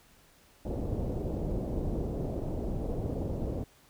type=low-pass noise; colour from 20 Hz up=pink; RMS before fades=-33 dBFS; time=0.65-3.64 s; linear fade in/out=5 ms; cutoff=590 Hz; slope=24 dB/octave; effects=pink hiss -61 dBFS RMS until 3.89 s